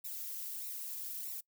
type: noise with flanger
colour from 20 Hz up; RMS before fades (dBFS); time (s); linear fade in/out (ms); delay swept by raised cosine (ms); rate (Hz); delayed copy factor
violet; -42; 0.04-1.41; 10; 0.62 to 2.72; 1.6; -0.7
effects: noise-tail reverb RT60 0.1 s tail -23 dB re dry

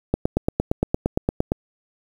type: click train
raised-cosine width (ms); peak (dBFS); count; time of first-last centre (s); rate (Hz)
2; -5; 13; 0.14-1.519; 8.7
effects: 7-bit

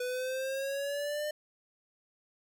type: exponential sweep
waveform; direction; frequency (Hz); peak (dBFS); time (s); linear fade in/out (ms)
square; up; 493.9 to 605; -33; 0-1.31; 5
effects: none

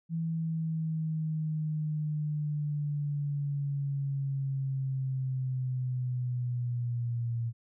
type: linear sweep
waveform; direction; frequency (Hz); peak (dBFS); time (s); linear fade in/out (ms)
sine; down; 164.81 to 116.2; -29; 0.09-7.53; 50
effects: none

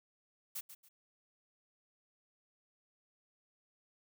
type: noise with echo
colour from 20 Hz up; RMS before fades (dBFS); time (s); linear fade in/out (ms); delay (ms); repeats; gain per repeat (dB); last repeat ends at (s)
blue; -41; 0.55-0.61; 10; 140; 2; -11; 0.89
effects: none

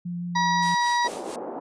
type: tone with vibrato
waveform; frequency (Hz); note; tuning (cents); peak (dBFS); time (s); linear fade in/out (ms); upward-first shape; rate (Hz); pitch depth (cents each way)
sine; 174.61; F3; 0; -28; 0.05-0.75; 10; sine; 6.1; 10
type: harmonic tone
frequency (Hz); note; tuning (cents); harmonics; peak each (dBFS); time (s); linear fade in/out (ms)
961; B5; -48; 1 / 2 / 4 / 5 / 6; -21 / -27 / -33 / -35 / -37; 0.35-1.08; 10
type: noise with tremolo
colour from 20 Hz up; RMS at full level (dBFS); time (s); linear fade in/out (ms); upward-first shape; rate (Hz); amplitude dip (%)
white; -38; 0.62-1.36; 5; triangle; 4.5; 75
type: band-pass noise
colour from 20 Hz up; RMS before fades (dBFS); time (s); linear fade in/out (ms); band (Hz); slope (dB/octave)
pink; -34; 1.04-1.6; 10; 290 to 880; 24
effects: resampled to 22050 Hz

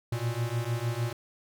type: beating tone pair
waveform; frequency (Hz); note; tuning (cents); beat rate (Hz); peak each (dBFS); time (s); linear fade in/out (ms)
square; 115 / 121.6; A#2 / B2; -23 / -26; 6.6; -32 / -32; 0.12-1.13; 5
effects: none

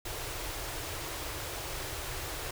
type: band-stop noise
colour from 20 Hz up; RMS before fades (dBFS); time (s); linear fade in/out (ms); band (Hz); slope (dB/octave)
pink; -38; 0.05-2.51; 5; 140 to 300; 48
effects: none

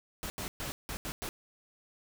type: noise bursts at uneven times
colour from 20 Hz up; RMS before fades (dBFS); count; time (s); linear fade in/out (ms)
pink; -38; 6; 0.23-0.3 / 0.38-0.48 / 0.6-0.72 / 0.89-0.97 / 1.05-1.12 / 1.22-1.29; 0
effects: none

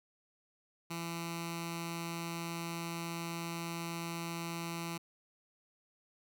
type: tone with notch filter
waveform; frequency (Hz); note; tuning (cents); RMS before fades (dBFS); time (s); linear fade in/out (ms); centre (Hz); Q
10% pulse; 168.3; E3; +36; -40; 0.9-4.98; 10; 560; 0.81
effects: none

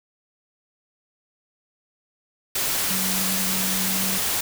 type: tone in noise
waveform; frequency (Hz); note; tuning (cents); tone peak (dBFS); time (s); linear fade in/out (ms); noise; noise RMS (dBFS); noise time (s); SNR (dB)
sine; 189.3; F#3; +40; -29; 2.9-4.18; 5; white; -24; 2.55-4.41; -8
effects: none

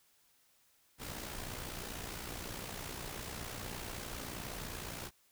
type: noise with amplitude modulation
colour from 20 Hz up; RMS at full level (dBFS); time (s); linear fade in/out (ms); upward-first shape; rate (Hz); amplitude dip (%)
pink; -41; 0.98-5.11; 50; sine; 59.7; 55
effects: white hiss -70 dBFS RMS until 5.31 s

